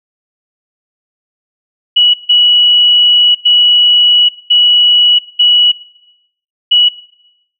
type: tone bursts at uneven times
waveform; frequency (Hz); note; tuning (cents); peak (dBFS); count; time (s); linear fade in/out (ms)
sine; 2932; F#7; -16; -4; 6; 1.96-2.14 / 2.29-3.35 / 3.45-4.29 / 4.5-5.19 / 5.39-5.72 / 6.71-6.89; 10
effects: noise-tail reverb RT60 0.8 s tail -18 dB re dry